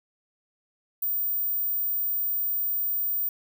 sine tone, 14730 Hz, A#9, 22 cents flat, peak -24 dBFS, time 1.02-3.29 s, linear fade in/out 5 ms, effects none

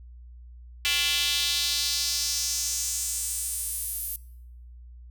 square tone with high-pass filter sweep, 156.9 Hz, D#3, 15 cents sharp, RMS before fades -28 dBFS, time 0.85-4.16 s, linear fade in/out 0 ms, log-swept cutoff 2800 to 12000 Hz, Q 2.4, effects noise-tail reverb RT60 0.8 s tail -23 dB re dry + added 60 Hz sine -43 dBFS peak until 5.1 s

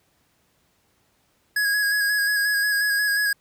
square tone with vibrato, 1661.2 Hz, G#6, in tune, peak -20 dBFS, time 1.56-3.33 s, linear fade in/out 5 ms, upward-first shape square, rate 5.6 Hz, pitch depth 21 cents each way, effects pink hiss -65 dBFS RMS until 3.4 s + high-pass 60 Hz 12 dB/octave

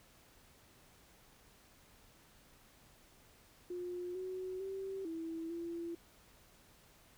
sine tone with pitch steps, 356.1 / 371.7 / 386.2 / 327.3 / 338.6 Hz, F4 / F#4 / G4 / E4 / E4, +34 / +8 / -26 / -12 / +46 cents, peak -39 dBFS, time 3.7-5.95 s, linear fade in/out 5 ms, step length 450 ms, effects pink hiss -64 dBFS RMS until 7.17 s

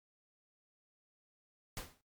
pink noise with exponential decay, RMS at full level -39 dBFS, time 1.77-2.01 s, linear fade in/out 1 ms, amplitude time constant 51 ms, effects noise-tail reverb RT60 0.2 s tail -20 dB re dry + MP3 96 kbps

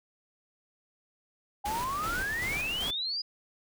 sine exponential sweep, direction up, 801 to 4988 Hz, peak -30 dBFS, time 1.64-3.22 s, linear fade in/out 10 ms
pink noise with tremolo, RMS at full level -37 dBFS, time 1.65-2.91 s, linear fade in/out 10 ms, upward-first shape square, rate 2.6 Hz, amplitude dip 35%
effects none

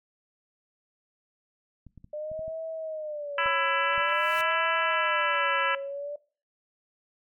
clicks, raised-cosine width 5 ms, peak -35 dBFS, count 8, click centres 1.867 / 1.977 / 2.044 / 2.316 / 2.393 / 2.48 / 3.46 / 3.979 s
sine tone with vibrato, 597 Hz, D5, 28 cents sharp, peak -32 dBFS, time 2.13-6.16 s, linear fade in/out 5 ms, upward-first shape sine, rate 0.49 Hz, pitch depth 140 cents each way
harmonic tone, 332.6 Hz, E4, 16 cents sharp, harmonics 3 / 4 / 5 / 6 / 7 / 8 / 9, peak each -31 / -29 / -29 / -35 / -36 / -33 / -36 dBFS, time 3.38-5.75 s, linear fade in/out 2 ms
white noise with exponential growth, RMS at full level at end -43 dBFS, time 3.9-4.41 s, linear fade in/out 0 ms, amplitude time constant 110 ms
effects noise-tail reverb RT60 0.4 s tail -20 dB re dry + AAC 64 kbps

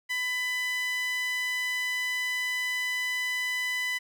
sawtooth tone with high-pass filter, 999 Hz, B5, 20 cents sharp, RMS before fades -30 dBFS, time 0.09-3.99 s, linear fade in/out 20 ms, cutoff 2100 Hz, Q 4.2, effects none

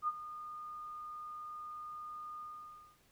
sine tone with ADSR envelope, 1222 Hz, D#6, 32 cents flat, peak -29 dBFS, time 0.02-2.98 s, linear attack 58 ms, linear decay 37 ms, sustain -14 dB, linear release 580 ms, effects pink hiss -69 dBFS RMS until 3.11 s

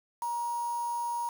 sine tone with quantisation, 948 Hz, A#5, 29 cents sharp, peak -30 dBFS, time 0.22-1.29 s, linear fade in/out 2 ms, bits 7, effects none

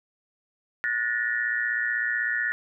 sine tone cluster, 1459 / 1762 / 1878 Hz, F#6 / A6 / A#6, -25 / +2 / +12 cents, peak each -29 / -27 / -29 dBFS, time 0.84-2.52 s, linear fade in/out 0 ms, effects none

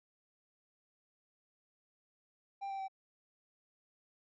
triangle tone with pitch steps, 790 / 780.5 / 771.1 Hz, G5 / G5 / G5, +13 / -8 / -29 cents, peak -36 dBFS, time 2.61-2.883 s, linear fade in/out 20 ms, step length 91 ms, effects resampled to 16000 Hz

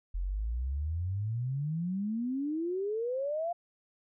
sine exponential sweep, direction up, 42.22 to 707 Hz, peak -30 dBFS, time 0.14-3.53 s, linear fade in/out 10 ms, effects none

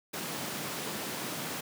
pink high-pass noise, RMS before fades -37 dBFS, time 0.13-1.61 s, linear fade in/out 10 ms, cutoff 140 Hz, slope 24 dB/octave, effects none

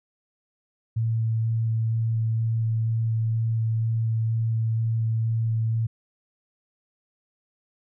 sine tone with vibrato, 112.8 Hz, A2, 44 cents sharp, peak -21 dBFS, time 0.96-5.87 s, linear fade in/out 10 ms, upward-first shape square, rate 2.1 Hz, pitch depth 8 cents each way, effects none

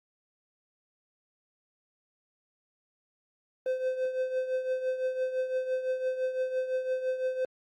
triangle tone with tremolo, 515 Hz, C5, 28 cents flat, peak -23 dBFS, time 3.66-7.45 s, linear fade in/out 2 ms, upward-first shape triangle, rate 5.9 Hz, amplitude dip 70%, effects Opus 32 kbps

